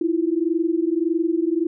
sine tone pair together, 321.7 / 343.4 Hz, E4 / F4, -42 / -29 cents, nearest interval minor second, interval 113 cents, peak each -21 dBFS, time 0.01-1.67 s, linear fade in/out 5 ms, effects none

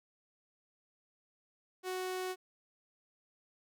sawtooth tone, 370 Hz, F#4, in tune, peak -32 dBFS, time 1.83-2.36 s, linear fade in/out 50 ms, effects none

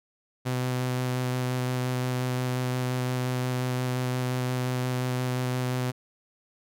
sawtooth tone with vibrato, 126.5 Hz, B2, 42 cents sharp, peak -22 dBFS, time 0.45-5.92 s, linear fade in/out 20 ms, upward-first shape square, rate 5.7 Hz, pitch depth 8 cents each way, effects none

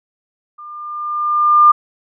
sine tone with level ramp, 1200 Hz, D6, 37 cents sharp, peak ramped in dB -32 to -3 dBFS, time 0.58-1.72 s, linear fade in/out 10 ms, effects none

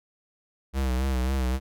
square tone with vibrato, 65 Hz, C2, 11 cents flat, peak -24 dBFS, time 0.73-1.6 s, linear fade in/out 50 ms, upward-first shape sine, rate 3.7 Hz, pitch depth 63 cents each way, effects none

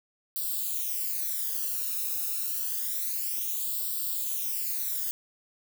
violet noise with flanger, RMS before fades -31 dBFS, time 0.36-5.11 s, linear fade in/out 0 ms, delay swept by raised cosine 0.23 to 0.77 ms, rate 0.28 Hz, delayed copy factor +0.95, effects none

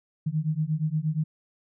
sine beating tone pair, 151.2 / 159.7 Hz, D#3 / D#3, -49 / +45 cents, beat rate 8.5 Hz, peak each -27 dBFS, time 0.26-1.24 s, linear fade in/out 10 ms, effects none

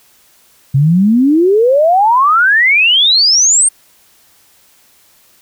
sine exponential sweep, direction up, 130.81 to 8910 Hz, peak -6 dBFS, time 0.74-3.69 s, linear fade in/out 10 ms, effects white hiss -49 dBFS RMS until 5.41 s

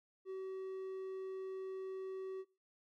triangle tone, 380 Hz, F#4, 46 cents sharp, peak -39 dBFS, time 0.25-2.45 s, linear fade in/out 50 ms, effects noise-tail reverb RT60 0.3 s tail -21 dB re dry + AAC 64 kbps

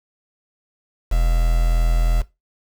triangle tone with quantisation, 41.41 Hz, E1, 9 cents sharp, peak -12 dBFS, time 1.11-2.22 s, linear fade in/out 10 ms, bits 5, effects noise-tail reverb RT60 0.2 s tail -17 dB re dry

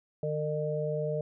harmonic tone, 151.6 Hz, D#3, 45 cents flat, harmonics 1 / 3 / 4, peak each -33 / -33 / -33 dBFS, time 0.23-1.21 s, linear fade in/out 2 ms, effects none

